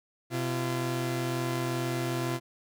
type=tone pair together; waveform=sawtooth; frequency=127.8 / 341.2 Hz; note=C3 / F4; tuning=-40 / -40 cents; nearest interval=octave + perfect fourth; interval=1700 cents; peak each=-27 / -28 dBFS; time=0.3-2.4 s; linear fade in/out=50 ms; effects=none